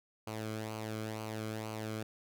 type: tone with flanger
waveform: sawtooth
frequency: 109.2 Hz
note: A2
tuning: 13 cents flat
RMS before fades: -40 dBFS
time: 0.27-2.03 s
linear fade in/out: 5 ms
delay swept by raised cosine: 0.55 to 1.12 ms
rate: 2.1 Hz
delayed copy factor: -0.6
effects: none